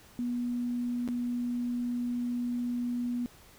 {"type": "tone with dropouts", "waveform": "sine", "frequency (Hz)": 242.7, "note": "B3", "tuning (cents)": -30, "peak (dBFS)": -29, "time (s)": [0.19, 3.26], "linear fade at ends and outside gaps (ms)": 0, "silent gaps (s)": [1.077, 1.087], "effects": ["pink hiss -56 dBFS RMS until 3.58 s"]}